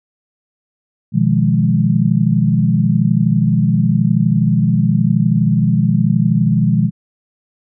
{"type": "chord", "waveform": "sine", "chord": "F half-diminished seventh", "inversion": "second", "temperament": "equal", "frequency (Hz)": [123.47, 155.56, 174.61, 207.7], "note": ["Cb3", "Eb3", "F3", "Ab3"], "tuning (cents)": [0, 0, 0, 0], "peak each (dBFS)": -16, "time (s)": [1.12, 6.91], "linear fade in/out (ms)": 50, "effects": []}